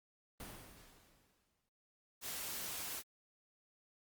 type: noise with exponential decay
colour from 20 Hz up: pink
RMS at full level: -47 dBFS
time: 0.4-1.69 s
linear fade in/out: 2 ms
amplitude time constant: 280 ms
type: noise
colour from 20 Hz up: white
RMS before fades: -43 dBFS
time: 2.21-3.03 s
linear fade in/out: 50 ms
effects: Opus 32 kbps